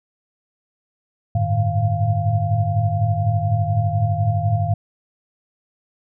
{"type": "tone cluster", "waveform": "sine", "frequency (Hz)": [96.2, 108.1, 112.2, 151.8, 694], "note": ["G2", "A2", "A2", "D#3", "F5"], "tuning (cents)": [-32, -30, 34, -42, -11], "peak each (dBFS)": [-23, -19, -27, -25, -25], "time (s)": [1.35, 4.74], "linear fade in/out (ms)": 5, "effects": []}